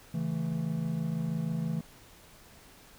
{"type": "chord", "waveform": "triangle", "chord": "A major", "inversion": "first", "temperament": "equal", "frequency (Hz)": [138.59, 164.81, 220], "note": ["C#3", "E3", "A3"], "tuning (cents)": [0, 0, 0], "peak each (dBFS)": [-35, -29, -34], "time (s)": [0.14, 1.81], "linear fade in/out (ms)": 5, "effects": ["pink hiss -55 dBFS RMS until 2.98 s"]}